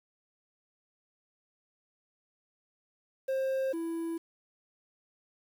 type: tone pair in turn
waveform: triangle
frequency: 531 / 331.2 Hz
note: C5 / E4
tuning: +25 / +8 cents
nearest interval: minor sixth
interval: 817 cents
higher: first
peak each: -26 / -30 dBFS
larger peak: first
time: 3.28-3.73 / 3.73-4.18 s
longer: neither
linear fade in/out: 10 ms
effects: 9-bit